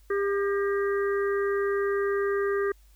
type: harmonic tone with a mistuned harmonic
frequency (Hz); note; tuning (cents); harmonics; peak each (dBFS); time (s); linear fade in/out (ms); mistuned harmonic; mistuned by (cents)
400; G4; +35; 1 / 3 / 4 / 5; -24 / -34 / -36 / -38; 0.1-2.72; 5; 5; -89
effects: added 50 Hz sine -53 dBFS peak until 2.95 s + white hiss -65 dBFS RMS until 2.95 s